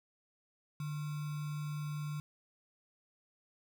sine tone with sample-and-hold, 149.1 Hz, D3, 27 cents sharp, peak -36 dBFS, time 0.8-2.2 s, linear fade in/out 2 ms, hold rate 1225 Hz, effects none

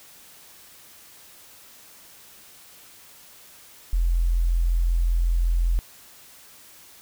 sine tone, 42.7 Hz, F1, 38 cents flat, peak -18 dBFS, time 3.93-5.79 s, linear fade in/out 0 ms, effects white hiss -49 dBFS RMS until 7.01 s

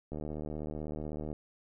click train, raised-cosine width 2 ms, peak -26 dBFS, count 93, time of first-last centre 0.12-1.329 s, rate 76.1 Hz, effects none

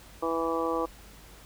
harmonic tone, 164.7 Hz, E3, 1 cent flat, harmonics 2 / 3 / 4 / 5 / 6 / 7, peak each -32 / -30 / -37 / -37 / -36 / -33 dBFS, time 0.22-0.86 s, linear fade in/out 10 ms, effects added 50 Hz sine -52 dBFS peak until 1.45 s + pink hiss -52 dBFS RMS until 1.45 s

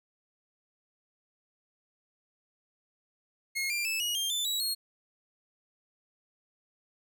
sawtooth tone with pitch steps, 2157 / 2380 / 2625 / 2896 / 3195 / 3524 / 3888 / 4289 Hz, C#7 / D7 / E7 / F#7 / G7 / A7 / B7 / C8, -48 / +22 / -8 / -38 / +32 / +2 / -28 / +42 cents, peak -26 dBFS, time 3.55-4.75 s, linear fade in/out 20 ms, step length 150 ms, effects none

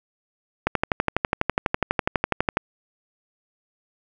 click train, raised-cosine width 0.5 ms, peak -4 dBFS, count 24, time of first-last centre 0.67-2.571 s, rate 12.1 Hz, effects none

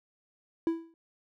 triangle tone with exponential decay, 330.1 Hz, E4, 2 cents sharp, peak -20 dBFS, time 0.67-0.94 s, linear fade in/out 1 ms, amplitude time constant 57 ms, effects none

